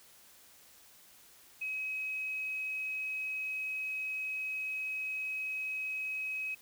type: tone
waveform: sine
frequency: 2545 Hz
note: D#7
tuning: 39 cents sharp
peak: -34 dBFS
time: 1.61-6.55 s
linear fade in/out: 10 ms
effects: white hiss -59 dBFS RMS until 6.61 s